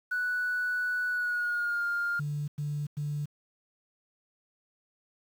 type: tone with pitch glide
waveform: sine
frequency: 1480 to 1405.8 Hz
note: F#6 to F6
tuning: 0 to +11 cents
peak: -26 dBFS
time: 0.11-2.2 s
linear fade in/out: 10 ms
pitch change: -89 cents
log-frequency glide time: 1.09-1.85 s
type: tone bursts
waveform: sine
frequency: 146.83 Hz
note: D3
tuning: in tune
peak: -29 dBFS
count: 3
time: 2.19-3.258 s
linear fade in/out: 10 ms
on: 290 ms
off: 99 ms
effects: tanh soft clip ceiling -24 dBFS + 9-bit